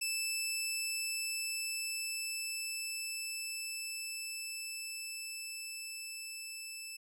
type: tone with level ramp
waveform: 15% pulse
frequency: 2637 Hz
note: E7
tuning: in tune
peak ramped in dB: -26 to -36 dBFS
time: 0.01-6.97 s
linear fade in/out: 10 ms
effects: none